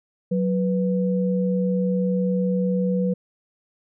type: tone pair together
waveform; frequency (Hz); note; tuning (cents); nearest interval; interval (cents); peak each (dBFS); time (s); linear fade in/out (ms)
sine; 184.5 / 492.6; F#3 / B4; -5 / -5; octave + perfect fourth; 1700; -20 / -25; 0.31-3.14; 10
effects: none